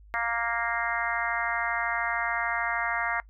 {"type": "harmonic tone", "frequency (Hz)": 233.1, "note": "A#3", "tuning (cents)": 0, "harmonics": [3, 4, 5, 6, 7, 8, 9], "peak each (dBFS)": [-34, -34, -34, -34, -34, -34, -34], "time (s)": [0.14, 3.2], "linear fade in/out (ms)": 0, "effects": ["noise-tail reverb RT60 0.1 s tail -21 dB re dry", "added 51 Hz sine -49 dBFS peak until 3.29 s"]}